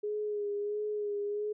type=tone with vibrato; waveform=sine; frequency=415.3 Hz; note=G#4; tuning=in tune; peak=-31 dBFS; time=0.03-1.53 s; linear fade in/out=10 ms; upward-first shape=sine; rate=1.5 Hz; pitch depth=30 cents each way; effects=none